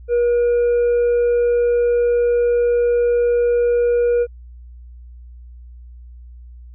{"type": "tone with hard clipping", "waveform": "sine", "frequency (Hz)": 479.1, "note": "A#4", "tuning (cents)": 47, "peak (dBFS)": -14, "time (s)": [0.08, 4.27], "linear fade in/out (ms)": 50, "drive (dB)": 2, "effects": ["added 60 Hz sine -36 dBFS peak until 6.74 s", "resampled to 8000 Hz"]}